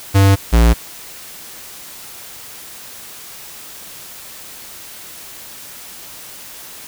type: tone pair in turn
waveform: square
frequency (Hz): 98 / 57.75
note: G2 / A#1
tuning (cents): 0 / -16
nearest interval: major sixth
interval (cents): 916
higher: first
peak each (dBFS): -8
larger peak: neither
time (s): 0.14-0.36 / 0.52-0.74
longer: neither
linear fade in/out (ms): 20
effects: white hiss -35 dBFS RMS until 6.87 s